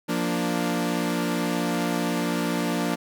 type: chord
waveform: sawtooth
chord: Bb major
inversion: second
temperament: equal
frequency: 174.61 / 233.1 / 293.7 Hz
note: F3 / Bb3 / D4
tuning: 0 / 0 / 0 cents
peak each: -24 dBFS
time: 0.08-2.96 s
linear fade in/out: 20 ms
effects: none